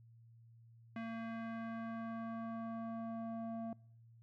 square tone with low-pass filter sweep, 227.3 Hz, A#3, 43 cents flat, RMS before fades -43 dBFS, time 0.96-3.73 s, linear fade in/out 2 ms, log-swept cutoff 2100 to 720 Hz, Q 1.7, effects noise-tail reverb RT60 0.8 s tail -26 dB re dry + added 115 Hz sine -59 dBFS peak until 4.22 s

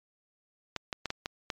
clicks, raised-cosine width 0.2 ms, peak -15 dBFS, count 6, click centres 0.763 / 0.928 / 1.057 / 1.104 / 1.259 / 1.502 s, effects low-pass 7000 Hz 12 dB/octave + MP3 96 kbps

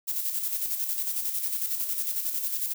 violet noise with tremolo, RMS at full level -28 dBFS, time 0.07-2.74 s, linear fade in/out 20 ms, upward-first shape square, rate 11 Hz, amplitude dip 45%, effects none

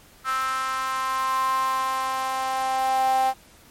sawtooth tone with high-pass filter sweep, 262.7 Hz, C4, 7 cents sharp, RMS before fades -24 dBFS, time 0.24-3.34 s, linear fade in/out 50 ms, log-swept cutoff 1300 to 760 Hz, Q 8.3, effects pink hiss -52 dBFS RMS until 3.7 s + MP3 64 kbps

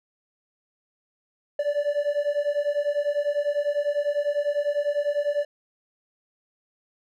triangle beating tone pair, 576 / 586 Hz, D5 / D5, -34 / -4 cents, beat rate 10 Hz, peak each -24 / -23 dBFS, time 1.59-5.45 s, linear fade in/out 5 ms, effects none

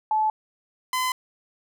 sine / sawtooth tone pair in turn, 865 / 1019.8 Hz, A5 / C6, -30 / -45 cents, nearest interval minor third, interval 285 cents, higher second, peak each -19 dBFS, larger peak neither, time 0.11-0.3 / 0.93-1.12 s, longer neither, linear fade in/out 2 ms, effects none

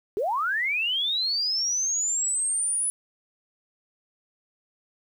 sine linear sweep, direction up, 370 to 10020 Hz, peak -23 dBFS, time 0.17-2.9 s, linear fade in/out 0 ms, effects 9-bit

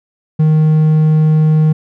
triangle tone, 155.56 Hz, D#3, in tune, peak -5 dBFS, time 0.39-1.73 s, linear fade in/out 10 ms, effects none

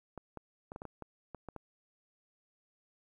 clicks, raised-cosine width 1 ms, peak -29 dBFS, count 10, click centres 0.177 / 0.373 / 0.719 / 0.761 / 0.819 / 0.853 / 1.023 / 1.347 / 1.487 / 1.563 s, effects 11-bit

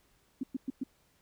sine tone bursts, 263.6 Hz, C4, 13 cents sharp, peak -30 dBFS, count 4, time 0.41-0.836 s, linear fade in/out 5 ms, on 24 ms, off 110 ms, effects pink hiss -69 dBFS RMS until 1.21 s

